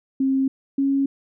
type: tone pair in turn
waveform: sine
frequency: 267.6 / 274.8 Hz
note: C4 / C#4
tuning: +39 / -15 cents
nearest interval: unison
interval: 46 cents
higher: second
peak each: -17 dBFS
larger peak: neither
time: 0.2-0.48 / 0.78-1.06 s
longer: neither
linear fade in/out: 5 ms
effects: none